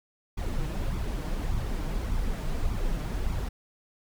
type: noise with flanger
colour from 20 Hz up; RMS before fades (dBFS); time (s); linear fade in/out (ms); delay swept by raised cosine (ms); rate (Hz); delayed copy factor
brown; -29; 0.37-3.49; 10; 0.85 to 6.65; 1.7; +0.55
effects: none